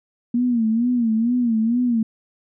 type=tone with vibrato; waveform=sine; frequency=233.7 Hz; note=A#3; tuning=5 cents sharp; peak=-16 dBFS; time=0.34-2.03 s; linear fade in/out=5 ms; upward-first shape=sine; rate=2.2 Hz; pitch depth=110 cents each way; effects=none